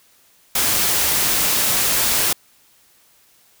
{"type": "noise", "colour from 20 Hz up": "white", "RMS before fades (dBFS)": -18, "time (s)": [0.55, 2.33], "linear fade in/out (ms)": 5, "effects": ["white hiss -55 dBFS RMS until 3.6 s"]}